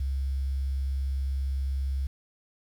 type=tone with quantisation; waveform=sine; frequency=67.5 Hz; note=C#2; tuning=45 cents flat; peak=-26 dBFS; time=0-2.07 s; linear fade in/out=5 ms; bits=9; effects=none